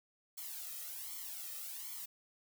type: noise with flanger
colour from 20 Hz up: blue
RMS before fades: -45 dBFS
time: 0.37-2.06 s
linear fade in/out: 10 ms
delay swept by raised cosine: 0.92 to 1.6 ms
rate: 1.3 Hz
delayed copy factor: +1
effects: none